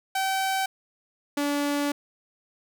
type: tone pair in turn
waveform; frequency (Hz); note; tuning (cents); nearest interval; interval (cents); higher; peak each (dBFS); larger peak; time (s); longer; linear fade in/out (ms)
sawtooth; 769 / 288; G5 / D4; -33 / -34; octave + perfect fourth; 1701; first; -20; neither; 0.15-0.66 / 1.37-1.92; second; 5
effects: none